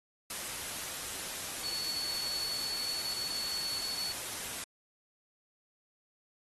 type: tone in noise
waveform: sine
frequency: 4424 Hz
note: C#8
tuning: 4 cents flat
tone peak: -35 dBFS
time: 1.63-4.12 s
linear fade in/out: 2 ms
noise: white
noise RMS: -39 dBFS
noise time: 0.3-4.64 s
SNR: +1 dB
effects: AAC 32 kbps